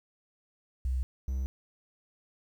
sine / triangle tone pair in turn, 64.2 / 65.47 Hz, C2 / C2, -32 / +2 cents, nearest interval unison, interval 34 cents, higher second, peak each -27 dBFS, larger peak neither, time 0.85-1.03 / 1.28-1.46 s, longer neither, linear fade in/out 0 ms, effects 10-bit

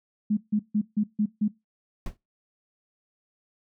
sine tone bursts, 210.7 Hz, G#3, 25 cents sharp, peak -20 dBFS, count 6, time 0.3-1.482 s, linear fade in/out 10 ms, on 72 ms, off 150 ms
brown noise with exponential decay, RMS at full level -27 dBFS, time 2.06-2.17 s, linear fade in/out 2 ms, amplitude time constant 23 ms
effects noise-tail reverb RT60 0.2 s tail -20 dB re dry

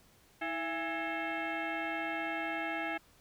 sine tone with frequency modulation, 671 Hz, E5, 31 cents sharp, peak -33 dBFS, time 0.41-2.98 s, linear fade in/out 10 ms, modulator 497 Hz, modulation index 3.8, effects pink hiss -64 dBFS RMS until 3.2 s

